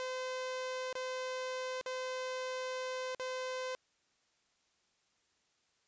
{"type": "tone with dropouts", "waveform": "sawtooth", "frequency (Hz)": 513, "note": "C5", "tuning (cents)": -34, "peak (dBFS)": -33, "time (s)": [0, 3.75], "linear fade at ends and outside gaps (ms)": 0, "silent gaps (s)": [[0.928, 0.953], [1.812, 1.861], [3.148, 3.197]], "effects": ["white hiss -75 dBFS RMS until 5.87 s", "resampled to 16000 Hz"]}